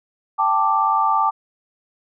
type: chord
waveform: sine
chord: G suspended second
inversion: none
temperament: just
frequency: 784 / 882 / 1176 Hz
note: G5 / A5 / D6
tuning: 0 / +4 / +2 cents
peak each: -22 / -19 / -18 dBFS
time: 0.38-1.31 s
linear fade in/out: 20 ms
effects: none